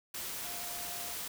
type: tone in noise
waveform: sine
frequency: 703 Hz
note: F5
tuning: 11 cents sharp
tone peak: -48 dBFS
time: 0.44-1.13 s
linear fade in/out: 5 ms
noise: white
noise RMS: -40 dBFS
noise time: 0.14-1.28 s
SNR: -11 dB
effects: none